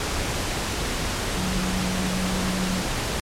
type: tone in noise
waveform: sine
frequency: 185 Hz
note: F#3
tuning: in tune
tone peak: -25 dBFS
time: 1.37-2.82 s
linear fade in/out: 2 ms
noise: pink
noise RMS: -26 dBFS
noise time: 0-3.2 s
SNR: -2 dB
effects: low-pass 9000 Hz 12 dB/octave + MP3 96 kbps